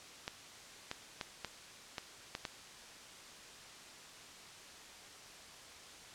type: clicks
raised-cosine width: 0.2 ms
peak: -21 dBFS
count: 7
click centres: 0.279 / 0.914 / 1.212 / 1.447 / 1.982 / 2.351 / 2.452 s
effects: white hiss -53 dBFS RMS until 6.14 s + low-pass 7000 Hz 12 dB/octave